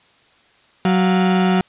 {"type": "tone pair together", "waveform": "35% pulse", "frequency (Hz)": [186.28, 704], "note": ["F#3", "F5"], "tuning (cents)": [12, 14], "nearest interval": "octave + major seventh", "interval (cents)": 2302, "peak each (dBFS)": [-12, -22], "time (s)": [0.85, 1.61], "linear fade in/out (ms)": 2, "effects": ["white hiss -54 dBFS RMS until 1.68 s", "resampled to 8000 Hz"]}